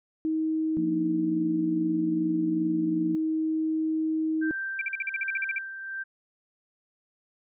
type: tone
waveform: sine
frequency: 316.2 Hz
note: D#4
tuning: 28 cents sharp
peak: -24 dBFS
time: 0.25-4.51 s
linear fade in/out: 0 ms
type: chord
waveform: sine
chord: Bb major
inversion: second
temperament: equal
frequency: 174.61 / 233.1 / 293.7 Hz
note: F3 / Bb3 / D4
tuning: 0 / 0 / 0 cents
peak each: -32 / -35 / -37 dBFS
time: 0.77-3.15 s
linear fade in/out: 0 ms
type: tone with tremolo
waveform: sine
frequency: 1568 Hz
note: G6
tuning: in tune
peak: -29 dBFS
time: 4.41-6.04 s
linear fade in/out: 20 ms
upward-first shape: sine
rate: 1.3 Hz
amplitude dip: 55%
type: tone bursts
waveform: sine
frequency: 2349 Hz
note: D7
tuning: in tune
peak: -26 dBFS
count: 12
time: 4.79-5.584 s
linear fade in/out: 2 ms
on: 24 ms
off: 46 ms
effects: none